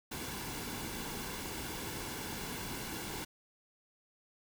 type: noise with comb filter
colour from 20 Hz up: pink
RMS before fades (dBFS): -41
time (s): 0.11-3.25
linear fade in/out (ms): 10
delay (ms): 1.6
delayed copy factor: -0.5
effects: none